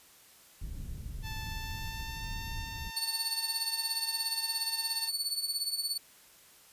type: low-pass noise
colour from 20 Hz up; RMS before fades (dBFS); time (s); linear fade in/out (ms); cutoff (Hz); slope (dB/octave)
pink; -40; 0.61-2.91; 10; 120; 12
type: tone with pitch glide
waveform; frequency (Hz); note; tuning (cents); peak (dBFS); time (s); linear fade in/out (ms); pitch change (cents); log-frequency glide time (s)
10% pulse; 880 to 902.7; A5 to A5; 0 to +44; -32; 1.22-5.11; 50; +44; 1.44-2.4
type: tone with tremolo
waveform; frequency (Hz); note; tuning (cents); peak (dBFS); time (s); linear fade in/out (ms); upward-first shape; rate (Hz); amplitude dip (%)
sawtooth; 4462; C#8; +11; -25; 2.96-5.98; 10; triangle; 17; 80
effects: white hiss -58 dBFS RMS until 6.72 s + resampled to 32000 Hz